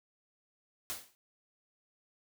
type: noise with exponential decay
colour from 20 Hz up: white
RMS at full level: -35 dBFS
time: 0.9-1.15 s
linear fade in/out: 0 ms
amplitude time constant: 54 ms
effects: none